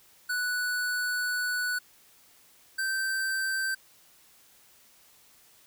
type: tone pair in turn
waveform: square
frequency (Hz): 1480 / 1555.4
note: F#6 / G6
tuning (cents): 0 / -14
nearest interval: minor second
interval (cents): 86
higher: second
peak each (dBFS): -28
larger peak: neither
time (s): 0.29-1.79 / 2.78-3.75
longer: first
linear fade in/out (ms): 10
effects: white hiss -59 dBFS RMS until 5.66 s